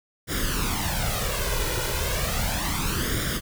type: noise with flanger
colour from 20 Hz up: pink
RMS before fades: -26 dBFS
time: 0.27-3.41 s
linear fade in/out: 50 ms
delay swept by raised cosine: 0.57 to 2.07 ms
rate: 0.34 Hz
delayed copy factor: +0.7
effects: none